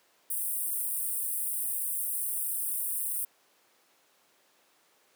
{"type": "high-pass noise", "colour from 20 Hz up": "pink", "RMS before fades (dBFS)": -32, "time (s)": [0.3, 3.25], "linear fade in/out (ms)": 5, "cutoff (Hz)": 8600, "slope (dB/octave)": 96, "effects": ["pink hiss -65 dBFS RMS until 5.15 s", "high-pass 400 Hz 12 dB/octave"]}